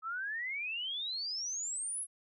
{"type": "exponential sweep", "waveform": "sine", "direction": "up", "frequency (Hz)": [1268, 11060], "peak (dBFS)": -35, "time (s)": [0.02, 2.07], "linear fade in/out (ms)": 50, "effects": []}